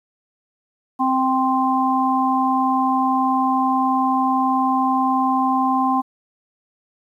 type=harmonic tone; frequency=261.6 Hz; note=C4; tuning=in tune; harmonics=1 / 3 / 4; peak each=-20 / -20 / -20 dBFS; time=0.99-6.02 s; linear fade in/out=20 ms; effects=9-bit